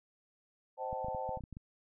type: chord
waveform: sine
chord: A half-diminished seventh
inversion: first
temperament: equal with one note detuned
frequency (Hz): 523.3 / 622.3 / 767.9 / 880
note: C5 / Eb5 / G5 / A5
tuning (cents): 0 / 0 / -36 / 0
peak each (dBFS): -40 / -45 / -41 / -40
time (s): 0.77-1.4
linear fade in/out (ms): 50
type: clicks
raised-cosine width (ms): 5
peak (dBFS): -33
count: 10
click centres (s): 0.929 / 1.046 / 1.084 / 1.148 / 1.292 / 1.373 / 1.407 / 1.438 / 1.527 / 1.569
effects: none